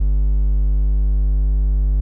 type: tone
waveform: triangle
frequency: 49.91 Hz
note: G1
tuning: 32 cents sharp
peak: -11 dBFS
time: 0-2.01 s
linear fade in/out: 10 ms
effects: none